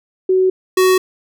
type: tone pair in turn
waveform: sine / square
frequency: 374.1 / 372.5 Hz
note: F#4 / F#4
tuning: +19 / +12 cents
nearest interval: unison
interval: 7 cents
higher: first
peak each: -10 dBFS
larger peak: neither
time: 0.29-0.5 / 0.77-0.98 s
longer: neither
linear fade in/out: 5 ms
effects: none